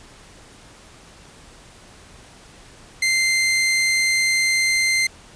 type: tone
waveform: sawtooth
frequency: 2085 Hz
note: C7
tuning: 7 cents flat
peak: -13 dBFS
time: 3.02-5.07 s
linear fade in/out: 5 ms
effects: pink hiss -46 dBFS RMS until 5.35 s + resampled to 22050 Hz